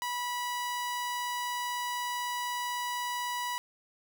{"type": "tone", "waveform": "sawtooth", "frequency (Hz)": 978, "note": "B5", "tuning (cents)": -17, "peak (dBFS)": -28, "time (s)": [0.02, 3.58], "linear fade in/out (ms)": 0, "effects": []}